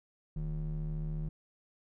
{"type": "ring-modulated tone", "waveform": "triangle", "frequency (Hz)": 96.5, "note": "G2", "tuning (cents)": -27, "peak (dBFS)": -28, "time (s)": [0.36, 1.29], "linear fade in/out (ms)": 5, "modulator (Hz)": 59.4, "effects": []}